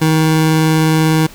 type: tone with vibrato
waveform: 25% pulse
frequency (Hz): 158.1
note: D#3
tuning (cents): +28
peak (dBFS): -6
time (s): 0.01-1.27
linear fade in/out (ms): 10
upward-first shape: sine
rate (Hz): 20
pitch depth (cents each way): 12
effects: pink hiss -38 dBFS RMS until 1.34 s